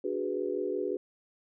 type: chord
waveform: sine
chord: G# half-diminished seventh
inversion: second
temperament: equal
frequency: 293.7 / 370 / 415.3 / 493.9 Hz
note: D4 / F#4 / G#4 / B4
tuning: 0 / 0 / 0 / 0 cents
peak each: -38 / -33 / -34 / -36 dBFS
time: 0.04-0.97 s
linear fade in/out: 5 ms
effects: none